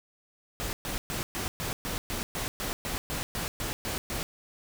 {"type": "noise bursts", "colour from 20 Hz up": "pink", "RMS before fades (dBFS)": -33, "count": 15, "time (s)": [0.6, 4.23], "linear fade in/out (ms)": 0, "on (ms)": 130, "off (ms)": 120, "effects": []}